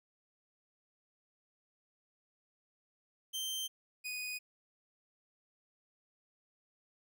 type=tone pair in turn; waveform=sawtooth; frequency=3130 / 2484 Hz; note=G7 / D#7; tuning=-3 / -3 cents; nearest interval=major third; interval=400 cents; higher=first; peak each=-33 / -35 dBFS; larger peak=first; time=3.33-3.68 / 4.04-4.39 s; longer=neither; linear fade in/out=20 ms; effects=none